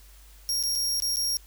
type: tone with dropouts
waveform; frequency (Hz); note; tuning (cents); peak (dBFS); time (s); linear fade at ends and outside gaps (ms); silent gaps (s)
sawtooth; 5588; F8; 0; -22; 0.49-1.37; 0; 0.628-0.636 / 0.753-0.757 / 1.001-1.022 / 1.16-1.169
effects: added 50 Hz sine -49 dBFS peak until 1.46 s + white hiss -56 dBFS RMS until 1.46 s